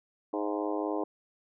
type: harmonic tone with a mistuned harmonic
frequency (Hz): 103.83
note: G#2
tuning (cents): 0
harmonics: 3 / 4 / 5 / 6 / 7 / 8 / 9 / 10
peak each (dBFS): -33 / -35 / -37 / -39 / -40 / -41 / -42 / -43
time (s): 0.33-1.04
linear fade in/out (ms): 5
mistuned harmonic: 7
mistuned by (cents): -37
effects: none